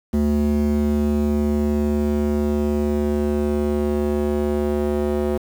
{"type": "tone with band-pass filter sweep", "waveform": "square", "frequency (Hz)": 73.42, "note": "D2", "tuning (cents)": 0, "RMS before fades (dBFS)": -20, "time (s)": [0.13, 5.38], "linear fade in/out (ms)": 10, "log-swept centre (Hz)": [240, 400], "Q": 1.7, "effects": ["7-bit"]}